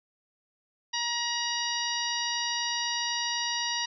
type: harmonic tone with a mistuned harmonic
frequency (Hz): 948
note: A#5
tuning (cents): +29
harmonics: 1 / 2 / 3 / 4 / 5 / 6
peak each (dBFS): -35 / -35 / -35 / -35 / -35 / -35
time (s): 0.93-3.86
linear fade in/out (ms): 10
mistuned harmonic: 3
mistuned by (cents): +21
effects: none